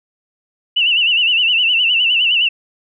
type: tone with vibrato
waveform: sine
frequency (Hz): 2825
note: F7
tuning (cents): +19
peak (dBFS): -11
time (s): 0.76-2.49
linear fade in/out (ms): 10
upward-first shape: sine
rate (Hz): 9.7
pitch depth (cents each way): 110
effects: none